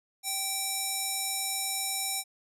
square tone with band-pass filter, 776 Hz, G5, 18 cents flat, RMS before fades -32 dBFS, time 0.23-2.24 s, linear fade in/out 50 ms, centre 9100 Hz, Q 1.3, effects none

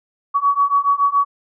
sine beating tone pair, 1126 / 1133.1 Hz, C#6 / C#6, +27 / +38 cents, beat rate 7.1 Hz, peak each -17 / -16 dBFS, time 0.34-1.25 s, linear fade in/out 20 ms, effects none

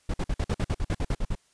brown noise bursts, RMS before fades -26 dBFS, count 13, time 0.09-1.352 s, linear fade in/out 5 ms, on 50 ms, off 51 ms, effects white hiss -65 dBFS RMS until 1.53 s + resampled to 22050 Hz

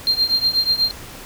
triangle tone with tremolo, 4186 Hz, C8, in tune, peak -9 dBFS, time 0.07-0.91 s, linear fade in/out 0 ms, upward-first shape triangle, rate 8.2 Hz, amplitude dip 95%, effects tanh soft clip ceiling -10 dBFS + pink hiss -37 dBFS RMS until 1.25 s

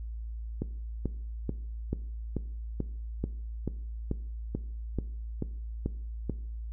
click train, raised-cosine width 3 ms, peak -17 dBFS, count 14, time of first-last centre 0.62-6.297 s, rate 2.29 Hz, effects noise-tail reverb RT60 0.6 s tail -18 dB re dry + added 56 Hz sine -35 dBFS peak until 6.72 s

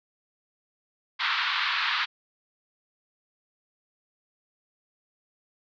pink band-pass noise, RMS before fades -27 dBFS, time 1.19-2.06 s, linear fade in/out 20 ms, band 1000 to 4300 Hz, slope 48 dB/octave, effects none

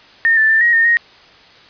sine tone with pitch steps, 1825 / 1761 / 1780 / 1889 / 1829 / 1872 Hz, A#6 / A6 / A6 / A#6 / A#6 / A#6, -37 / +1 / +20 / +22 / -33 / +7 cents, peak -9 dBFS, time 0.25-0.97 s, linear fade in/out 0 ms, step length 120 ms, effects white hiss -44 dBFS RMS until 1.69 s + resampled to 11025 Hz

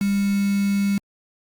sine tone with quantisation, 200 Hz, G3, 35 cents sharp, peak -18 dBFS, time 0.01-0.98 s, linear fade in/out 2 ms, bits 5, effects Opus 48 kbps

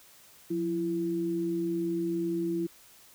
sine tone pair together, 177.6 / 335.3 Hz, F3 / E4, +29 / +30 cents, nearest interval major seventh, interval 1101 cents, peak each -35 / -28 dBFS, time 0.5-2.67 s, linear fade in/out 10 ms, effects white hiss -56 dBFS RMS until 3.14 s

